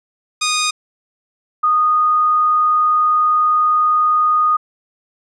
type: tone pair in turn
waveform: 10% pulse / sine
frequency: 1235 / 1235 Hz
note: D#6 / D#6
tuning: -13 / -13 cents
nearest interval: unison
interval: 0 cents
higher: neither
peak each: -7 / -11 dBFS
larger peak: first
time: 0.41-0.71 / 1.63-4.57 s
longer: second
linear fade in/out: 10 ms
effects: resampled to 22050 Hz